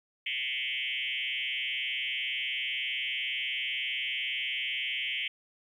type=tone with frequency modulation; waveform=sine; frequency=2637 Hz; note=E7; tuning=in tune; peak=-30 dBFS; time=0.26-5.28 s; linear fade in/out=5 ms; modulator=132 Hz; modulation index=4.5; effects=11-bit